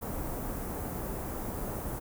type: band-stop noise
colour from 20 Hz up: pink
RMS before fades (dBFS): -36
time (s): 0.01-2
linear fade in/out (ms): 20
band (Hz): 970 to 14000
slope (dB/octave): 12
effects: none